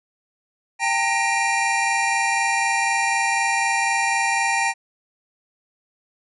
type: tone cluster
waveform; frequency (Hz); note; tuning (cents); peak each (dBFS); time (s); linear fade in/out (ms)
square; 789 / 909 / 1883 / 2391; G5 / A#5 / A#6 / D7; +11 / -44 / +17 / +30; -25; 0.79-4.74; 50
effects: resampled to 24000 Hz